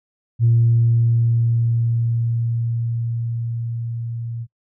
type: tone with level ramp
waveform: sine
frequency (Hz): 116.54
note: A#2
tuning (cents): 0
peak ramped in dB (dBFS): -10 to -25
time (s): 0.39-4.47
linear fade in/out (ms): 50
effects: noise-tail reverb RT60 0.1 s tail -25 dB re dry + tanh soft clip ceiling -7 dBFS